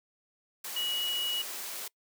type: tone in noise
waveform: sine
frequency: 2915 Hz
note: F#7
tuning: 26 cents flat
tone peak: -30 dBFS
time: 0.76-1.42 s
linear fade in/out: 5 ms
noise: white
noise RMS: -39 dBFS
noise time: 0.64-1.88 s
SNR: +6 dB
effects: noise-tail reverb RT60 0.1 s tail -24 dB re dry + high-pass 300 Hz 12 dB/octave